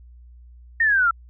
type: linear sweep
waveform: sine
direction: down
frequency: 1861 to 1324 Hz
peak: -15 dBFS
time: 0.8-1.11 s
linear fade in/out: 5 ms
effects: added 60 Hz sine -43 dBFS peak until 1.29 s